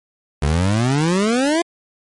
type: exponential sweep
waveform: 25% pulse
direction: up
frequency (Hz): 69.3 to 349.2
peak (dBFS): -11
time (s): 0.42-1.62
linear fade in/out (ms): 5
effects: MP3 48 kbps